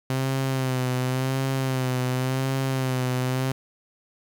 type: tone with vibrato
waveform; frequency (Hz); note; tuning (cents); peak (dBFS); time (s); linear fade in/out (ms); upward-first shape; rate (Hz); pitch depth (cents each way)
sawtooth; 130.4; C3; -5; -19; 0.1-3.52; 2; sine; 0.91; 47
effects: 8-bit